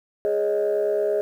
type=chord; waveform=sine; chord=Ab suspended fourth; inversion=none; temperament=just; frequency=415.3 / 553.7 / 623 Hz; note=Ab4 / Db5 / Eb5; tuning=0 / -2 / +2 cents; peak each=-21 / -27 / -23 dBFS; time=0.25-1.21 s; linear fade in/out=0 ms; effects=tanh soft clip ceiling -14 dBFS + 9-bit